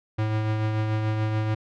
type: tone with tremolo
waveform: square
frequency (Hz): 108.4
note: A2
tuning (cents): -25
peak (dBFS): -22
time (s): 0.18-1.55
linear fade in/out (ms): 10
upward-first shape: triangle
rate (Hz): 6.9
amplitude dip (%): 35
effects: low-pass 3000 Hz 12 dB/octave